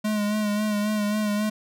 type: tone with vibrato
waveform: square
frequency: 210 Hz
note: G#3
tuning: 19 cents sharp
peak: -23 dBFS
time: 0.04-1.5 s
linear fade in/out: 10 ms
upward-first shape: sine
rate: 3.7 Hz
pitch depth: 35 cents each way
effects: none